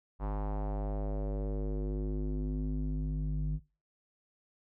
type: tone with low-pass filter sweep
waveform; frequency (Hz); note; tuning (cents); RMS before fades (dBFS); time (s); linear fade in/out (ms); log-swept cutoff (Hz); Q
square; 50.9; G#1; -34; -33; 0.19-3.6; 50; 1000 to 160; 2.4
effects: noise-tail reverb RT60 0.3 s tail -20 dB re dry